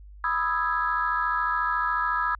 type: chord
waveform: sine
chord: E major seventh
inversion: second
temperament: equal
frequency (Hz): 987.8 / 1244.5 / 1318.5 / 1661.2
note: B5 / D#6 / E6 / G#6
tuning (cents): 0 / 0 / 0 / 0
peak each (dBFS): -28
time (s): 0.24-2.35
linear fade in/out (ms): 2
effects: tanh soft clip ceiling -13 dBFS + added 50 Hz sine -43 dBFS peak until 2.39 s